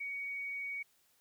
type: tone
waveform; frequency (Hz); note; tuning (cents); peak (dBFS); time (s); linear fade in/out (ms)
sine; 2244; C#7; +21; -37; 0-0.83; 10
effects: white hiss -71 dBFS RMS until 1.2 s